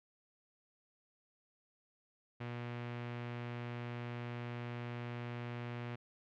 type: tone with low-pass filter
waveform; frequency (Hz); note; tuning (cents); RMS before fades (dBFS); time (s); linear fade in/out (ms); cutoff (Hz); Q
sawtooth; 120; B2; -49; -43; 2.4-5.96; 10; 2500; 1.6
effects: none